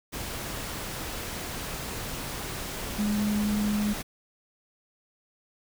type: tone in noise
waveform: sine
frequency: 208.7 Hz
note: G#3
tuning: 9 cents sharp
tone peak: -24 dBFS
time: 2.98-3.94 s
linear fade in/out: 20 ms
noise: pink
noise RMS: -35 dBFS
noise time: 0.12-4.03 s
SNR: +8 dB
effects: none